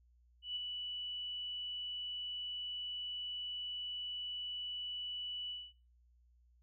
sine tone with ADSR envelope, 2960 Hz, F#7, in tune, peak -35 dBFS, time 0.42-5.73 s, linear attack 140 ms, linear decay 17 ms, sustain -4 dB, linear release 230 ms, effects noise-tail reverb RT60 0.3 s tail -19 dB re dry + added 60 Hz sine -65 dBFS peak until 6.62 s

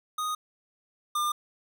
square tone pair in turn, 1242 / 1201.1 Hz, D#6 / D6, -3 / +39 cents, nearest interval minor second, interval 58 cents, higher first, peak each -29 / -26 dBFS, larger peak second, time 0.18-0.35 / 1.15-1.32 s, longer neither, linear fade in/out 5 ms, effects none

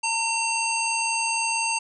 harmonic tone with a mistuned harmonic, 907 Hz, A#5, 48 cents flat, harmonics 1 / 3 / 5 / 7 / 9, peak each -27 / -26 / -32 / -33 / -31 dBFS, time 0.03-1.79 s, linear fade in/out 10 ms, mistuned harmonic 5, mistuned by +47 cents, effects none

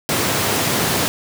pink high-pass noise, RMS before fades -19 dBFS, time 0.09-1.08 s, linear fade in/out 0 ms, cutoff 100 Hz, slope 24 dB/octave, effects none

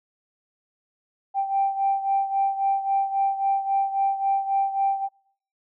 sine beating tone pair, 784 / 787.7 Hz, G5 / G5, 0 / +8 cents, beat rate 3.7 Hz, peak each -21 / -26 dBFS, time 1.34-5.09 s, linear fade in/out 50 ms, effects noise-tail reverb RT60 0.6 s tail -25 dB re dry + tanh soft clip ceiling -13 dBFS

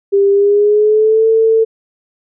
sine tone with pitch glide, 398 to 446.7 Hz, G4 to A4, +26 to +26 cents, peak -7 dBFS, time 0.12-1.65 s, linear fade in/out 20 ms, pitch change +200 cents, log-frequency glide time 0.31-1.27 s, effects none

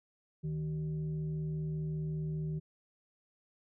sine tone with frequency modulation, 155.56 Hz, D#3, in tune, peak -33 dBFS, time 0.43-2.6 s, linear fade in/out 20 ms, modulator 226 Hz, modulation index 0.38, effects none

